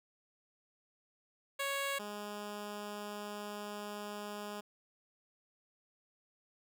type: tone pair in turn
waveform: 10% pulse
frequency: 554.4 / 207.1 Hz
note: C#5 / G#3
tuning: 0 / -5 cents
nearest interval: octave + perfect fourth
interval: 1705 cents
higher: first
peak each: -26 / -33 dBFS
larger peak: first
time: 1.59-1.99 / 1.99-4.61 s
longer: second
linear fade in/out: 10 ms
effects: none